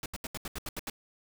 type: noise bursts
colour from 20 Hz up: pink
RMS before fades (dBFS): -37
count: 9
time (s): 0.03-0.899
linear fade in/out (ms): 2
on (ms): 29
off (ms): 76
effects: none